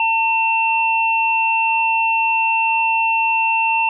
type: tone pair together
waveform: sine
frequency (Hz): 901 / 2700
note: A5 / E7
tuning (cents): +41 / +41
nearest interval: octave + perfect fifth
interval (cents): 1900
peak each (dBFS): -17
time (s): 0-3.89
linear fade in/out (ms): 2
effects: none

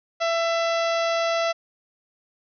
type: harmonic tone with a mistuned harmonic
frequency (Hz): 668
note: E5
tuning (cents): +23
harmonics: 1 / 2 / 3 / 4 / 5 / 6 / 7 / 8 / 9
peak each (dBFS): -22 / -28 / -32 / -34 / -36 / -38 / -39 / -40 / -41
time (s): 0.2-1.53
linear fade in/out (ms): 20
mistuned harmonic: 8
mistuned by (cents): -18
effects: none

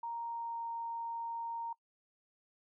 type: tone with pitch glide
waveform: sine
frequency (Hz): 932.3 to 926.4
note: A#5 to A#5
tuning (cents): 0 to -11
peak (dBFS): -37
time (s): 0.03-1.73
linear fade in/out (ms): 5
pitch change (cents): -11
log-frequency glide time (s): 0.24-0.65
effects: noise-tail reverb RT60 0.1 s tail -22 dB re dry

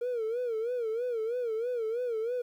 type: tone with vibrato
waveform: triangle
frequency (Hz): 467.5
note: A#4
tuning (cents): +5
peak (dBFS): -26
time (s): 0.01-2.42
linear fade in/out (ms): 10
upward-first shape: sine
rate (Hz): 3.1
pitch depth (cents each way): 120
effects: tanh soft clip ceiling -25 dBFS + 11-bit

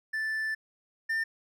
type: tone pair in turn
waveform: triangle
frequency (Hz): 1760 / 1801.1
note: A6 / A6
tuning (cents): 0 / +40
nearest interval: unison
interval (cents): 40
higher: second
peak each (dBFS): -27 / -25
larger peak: second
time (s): 0.13-0.55 / 1.09-1.24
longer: first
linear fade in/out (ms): 10
effects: none

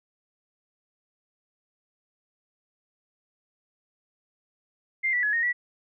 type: tone with pitch steps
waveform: sine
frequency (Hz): 2098 / 1959 / 1695 / 1856 / 1949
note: C7 / B6 / G#6 / A#6 / B6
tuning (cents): +4 / -15 / +35 / -8 / -23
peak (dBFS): -22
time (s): 5.03-5.53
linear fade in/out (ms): 20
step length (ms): 100
effects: none

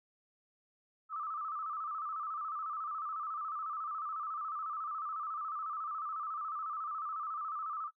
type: tone with vibrato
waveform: sine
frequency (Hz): 1239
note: D#6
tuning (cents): -8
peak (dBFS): -36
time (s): 1.09-7.91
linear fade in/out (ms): 50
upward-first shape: square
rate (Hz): 14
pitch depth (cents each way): 78
effects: noise-tail reverb RT60 0.1 s tail -22 dB re dry

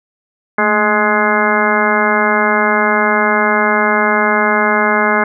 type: harmonic tone with a mistuned harmonic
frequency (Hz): 210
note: G#3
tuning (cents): +19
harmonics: 1 / 2 / 3 / 4 / 5 / 6 / 7 / 8 / 10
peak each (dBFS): -19 / -19 / -19 / -19 / -19 / -19 / -19 / -19 / -19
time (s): 0.58-5.24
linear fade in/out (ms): 5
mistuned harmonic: 1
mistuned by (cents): +79
effects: none

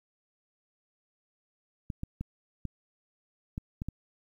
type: clicks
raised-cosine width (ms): 5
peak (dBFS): -22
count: 7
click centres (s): 1.902 / 2.034 / 2.21 / 2.653 / 3.579 / 3.819 / 3.886
effects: 10-bit

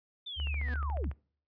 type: linear sweep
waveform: sine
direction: down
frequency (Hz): 3607 to 51.91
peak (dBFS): -38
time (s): 0.26-1.11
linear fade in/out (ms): 10
type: tone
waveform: sine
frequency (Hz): 71.7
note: D2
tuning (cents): -41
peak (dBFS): -31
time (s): 0.36-1.14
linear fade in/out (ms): 50
type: click train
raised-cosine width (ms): 0.5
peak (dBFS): -32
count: 11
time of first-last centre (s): 0.4-1.114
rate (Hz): 14
type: tone with exponential growth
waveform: sawtooth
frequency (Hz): 246.9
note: B3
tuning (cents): 0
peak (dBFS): -35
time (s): 0.48-0.74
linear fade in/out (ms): 0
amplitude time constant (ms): 55
effects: noise-tail reverb RT60 0.5 s tail -25 dB re dry + resampled to 11025 Hz

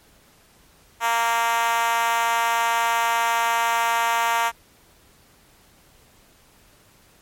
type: tone with high-pass filter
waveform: 5% pulse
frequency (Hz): 231.6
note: A#3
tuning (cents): -11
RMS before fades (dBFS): -21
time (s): 1-4.52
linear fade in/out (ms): 50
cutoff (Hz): 860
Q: 3.6
effects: pink hiss -55 dBFS RMS until 7.21 s + MP3 64 kbps

